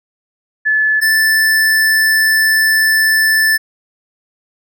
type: tone pair in turn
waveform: sine / square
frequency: 1729 / 1758.2 Hz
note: A6 / A6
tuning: -31 / -2 cents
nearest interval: unison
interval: 29 cents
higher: second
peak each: -10 dBFS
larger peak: neither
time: 0.65-1.01 / 1.01-3.58 s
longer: second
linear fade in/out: 20 ms
effects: none